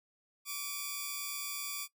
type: tone pair together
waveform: 5% pulse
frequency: 1147 / 2432 Hz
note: D6 / D#7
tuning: -41 / -40 cents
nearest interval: octave + minor second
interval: 1301 cents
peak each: -28 / -30 dBFS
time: 0.45-1.88 s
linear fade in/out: 50 ms
effects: noise-tail reverb RT60 0.1 s tail -18 dB re dry